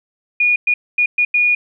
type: tone bursts at uneven times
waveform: sine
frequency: 2445 Hz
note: D#7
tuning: 31 cents flat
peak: -11 dBFS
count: 5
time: 0.4-0.56 / 0.67-0.74 / 0.98-1.06 / 1.18-1.25 / 1.34-1.55 s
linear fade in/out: 5 ms
effects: none